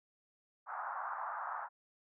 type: band-pass noise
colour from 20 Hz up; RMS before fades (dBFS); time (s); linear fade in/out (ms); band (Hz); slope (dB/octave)
white; -41; 0.66-1.69; 50; 720 to 1400; 48
effects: none